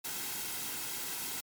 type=noise with comb filter; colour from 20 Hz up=white; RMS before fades=-38 dBFS; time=0.04-1.41 s; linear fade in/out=10 ms; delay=1.7 ms; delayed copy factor=-0.5; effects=MP3 96 kbps